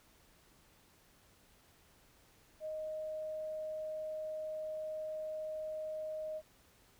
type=tone; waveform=sine; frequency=622.3 Hz; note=D#5; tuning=in tune; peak=-38 dBFS; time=2.6-6.42 s; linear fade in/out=50 ms; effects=pink hiss -66 dBFS RMS until 6.99 s